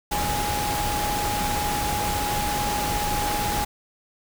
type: tone in noise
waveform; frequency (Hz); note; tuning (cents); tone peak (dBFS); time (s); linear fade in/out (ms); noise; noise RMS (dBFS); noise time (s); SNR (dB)
sine; 829; G#5; -3; -26; 0.11-3.65; 10; pink; -27; 0.11-3.65; -2
effects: none